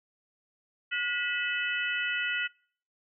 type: tone cluster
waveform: sine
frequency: 1444 / 1955 / 2596 / 2997 Hz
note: F#6 / B6 / E7 / F#7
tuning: -43 / -18 / -27 / +22 cents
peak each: -32 / -33 / -34 / -36 dBFS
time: 0.91-2.48 s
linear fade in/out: 20 ms
effects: noise-tail reverb RT60 0.5 s tail -24 dB re dry